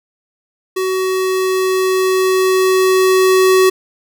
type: tone with level ramp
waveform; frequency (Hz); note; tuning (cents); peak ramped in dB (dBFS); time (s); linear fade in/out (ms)
square; 375.4; F#4; +25; -16 to -8; 0.76-3.7; 10
effects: none